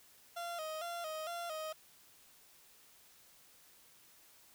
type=tone with vibrato; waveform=30% pulse; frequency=657 Hz; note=E5; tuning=6 cents flat; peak=-37 dBFS; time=0.36-1.73 s; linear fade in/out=10 ms; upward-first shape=square; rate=2.2 Hz; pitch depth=82 cents each way; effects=white hiss -63 dBFS RMS until 4.54 s

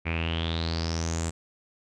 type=tone with low-pass filter sweep; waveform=sawtooth; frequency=82.41 Hz; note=E2; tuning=in tune; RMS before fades=-29 dBFS; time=0.05-1.31 s; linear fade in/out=20 ms; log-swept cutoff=2300 to 7900 Hz; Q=8.3; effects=none

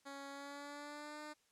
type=tone with pitch glide; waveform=10% pulse; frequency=278 to 301.4 Hz; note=C#4 to D4; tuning=+5 to +45 cents; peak=-39 dBFS; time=0.05-1.34 s; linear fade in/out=20 ms; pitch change=+140 cents; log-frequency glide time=0.3-1.2 s; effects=white hiss -75 dBFS RMS until 1.51 s + low-pass 9000 Hz 12 dB/octave

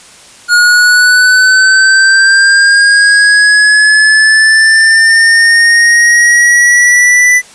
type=linear sweep; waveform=square; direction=up; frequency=1434 to 1992 Hz; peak=-4 dBFS; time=0.48-7.42 s; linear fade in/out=50 ms; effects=white hiss -36 dBFS RMS until 7.54 s + resampled to 22050 Hz

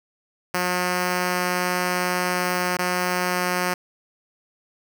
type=tone with dropouts; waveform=5% pulse; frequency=180.1 Hz; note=F#3; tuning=46 cents flat; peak=-10 dBFS; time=0.54-3.74 s; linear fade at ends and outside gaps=5 ms; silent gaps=2.771-2.788 s; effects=none

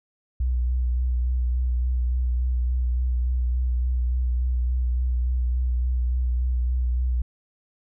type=tone with vibrato; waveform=sine; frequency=61.74 Hz; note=B1; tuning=in tune; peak=-20 dBFS; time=0.4-7.22 s; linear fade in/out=5 ms; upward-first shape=sine; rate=3.5 Hz; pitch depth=30 cents each way; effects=none

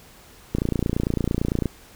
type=click train; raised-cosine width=3 ms; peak=-9 dBFS; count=33; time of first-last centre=0.55-1.657 s; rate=28.9 Hz; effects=pink hiss -49 dBFS RMS until 1.95 s

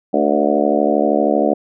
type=harmonic tone with a mistuned harmonic; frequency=72.8 Hz; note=D2; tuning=15 cents flat; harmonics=3 / 4 / 5 / 6 / 7 / 8 / 9 / 10; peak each=-21 / -19 / -22 / -23 / -22 / -19 / -21 / -22 dBFS; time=0.13-1.54 s; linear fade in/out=10 ms; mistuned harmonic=6; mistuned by=+23 cents; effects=none

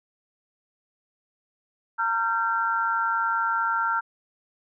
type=tone cluster; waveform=sine; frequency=917 / 1372 / 1563 Hz; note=A#5 / F6 / G6; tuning=-29 / -31 / -6 cents; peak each=-27 / -24 / -30 dBFS; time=1.98-4.01 s; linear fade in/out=20 ms; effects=none

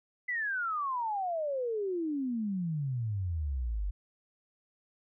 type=exponential sweep; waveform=sine; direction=down; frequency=2029 to 46.04 Hz; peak=-30 dBFS; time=0.28-3.91 s; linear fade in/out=10 ms; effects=none

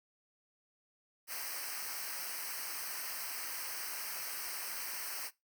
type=noise with comb filter; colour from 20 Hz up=white; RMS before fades=-41 dBFS; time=1.27-5.31 s; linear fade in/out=50 ms; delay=0.28 ms; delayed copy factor=-0.95; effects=noise-tail reverb RT60 0.2 s tail -20 dB re dry

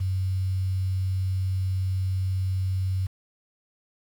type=tone with quantisation; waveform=sine; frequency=94.2 Hz; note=F#2; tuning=32 cents sharp; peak=-23 dBFS; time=0-3.07 s; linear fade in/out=10 ms; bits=8; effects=none

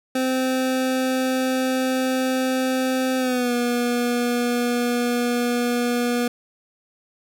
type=tone with pitch glide; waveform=25% pulse; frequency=259.1 to 241.7 Hz; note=C4 to B3; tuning=-17 to -37 cents; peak=-16 dBFS; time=0.15-6.28 s; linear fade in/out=5 ms; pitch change=-120 cents; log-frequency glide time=3.18-3.53 s; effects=none

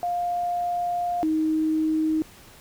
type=tone pair in turn; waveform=sine; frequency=704 / 314.1 Hz; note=F5 / D#4; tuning=+14 / +16 cents; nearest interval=octave + major second; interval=1398 cents; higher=first; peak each=-23 / -20 dBFS; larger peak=second; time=0.03-1.23 / 1.23-2.22 s; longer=first; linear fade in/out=0 ms; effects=pink hiss -49 dBFS RMS until 2.6 s

